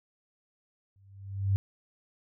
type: tone with exponential growth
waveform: sine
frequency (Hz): 98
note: G2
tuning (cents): 0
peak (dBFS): -20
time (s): 0.96-1.56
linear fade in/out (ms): 0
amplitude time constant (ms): 130
effects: none